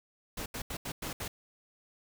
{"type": "noise bursts at uneven times", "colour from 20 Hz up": "pink", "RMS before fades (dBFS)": -38, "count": 6, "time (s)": [[0.37, 0.46], [0.54, 0.62], [0.7, 0.77], [0.85, 0.92], [1.02, 1.13], [1.2, 1.28]], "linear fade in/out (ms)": 5, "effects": []}